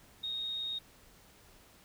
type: tone with amplitude modulation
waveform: sine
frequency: 3729 Hz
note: A#7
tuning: in tune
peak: -33 dBFS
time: 0.23-0.79 s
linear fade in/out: 10 ms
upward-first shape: sine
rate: 119 Hz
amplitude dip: 30%
effects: pink hiss -60 dBFS RMS until 1.84 s